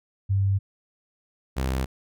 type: tone pair in turn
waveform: sine / sawtooth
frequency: 98 / 65.41 Hz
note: G2 / C2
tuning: 0 / 0 cents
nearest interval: perfect fifth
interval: 700 cents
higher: first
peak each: -19 / -20 dBFS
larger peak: first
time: 0.29-0.59 / 1.56-1.86 s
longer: neither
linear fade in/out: 20 ms
effects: none